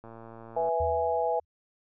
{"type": "click train", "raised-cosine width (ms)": 1, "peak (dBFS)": -32, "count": 75, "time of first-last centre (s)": [0.04, 0.689], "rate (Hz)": 114}
{"type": "chord", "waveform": "sine", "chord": "E major", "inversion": "second", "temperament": "equal", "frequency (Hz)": [493.9, 659.3, 830.6], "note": ["B4", "E5", "G#5"], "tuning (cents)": [0, 0, 0], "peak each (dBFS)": -29, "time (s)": [0.56, 1.4], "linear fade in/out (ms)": 10}
{"type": "tone with exponential decay", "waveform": "sine", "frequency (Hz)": 80.2, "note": "E2", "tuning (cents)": -47, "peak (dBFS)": -30, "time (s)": [0.8, 1.45], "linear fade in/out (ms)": 5, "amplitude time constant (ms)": 140}
{"effects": []}